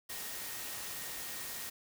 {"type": "tone in noise", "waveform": "sine", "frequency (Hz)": 1864.7, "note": "A#6", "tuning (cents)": 0, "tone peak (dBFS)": -53, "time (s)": [0.09, 1.7], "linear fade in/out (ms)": 10, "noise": "white", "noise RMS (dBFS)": -42, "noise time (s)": [0.09, 1.7], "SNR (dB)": -14, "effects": []}